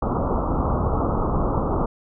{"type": "low-pass noise", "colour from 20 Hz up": "pink", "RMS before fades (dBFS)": -22, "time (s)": [0.02, 1.86], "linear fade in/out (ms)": 5, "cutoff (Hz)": 1300, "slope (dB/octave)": 96, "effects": []}